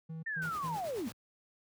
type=tone bursts; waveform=triangle; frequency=161.2 Hz; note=E3; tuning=38 cents flat; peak=-37 dBFS; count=3; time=0.09-0.77 s; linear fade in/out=10 ms; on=140 ms; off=130 ms
type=linear sweep; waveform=sine; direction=down; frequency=1835 to 191.9 Hz; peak=-34 dBFS; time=0.26-1.09 s; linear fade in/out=10 ms
type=noise with tremolo; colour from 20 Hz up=pink; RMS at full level=-46 dBFS; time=0.42-1.12 s; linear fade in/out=0 ms; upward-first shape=sine; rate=9.3 Hz; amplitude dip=55%
effects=high-pass 80 Hz 12 dB/octave